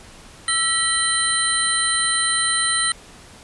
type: tone cluster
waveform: sine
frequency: 1327 / 1929 / 3106 / 4040 / 8940 Hz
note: E6 / B6 / G7 / B7 / C#9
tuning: +11 / -41 / -17 / +39 / +14 cents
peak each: -26 / -24 / -27 / -24 / -21 dBFS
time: 0.48-2.92 s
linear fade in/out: 2 ms
effects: pink hiss -44 dBFS RMS until 3.43 s + resampled to 24000 Hz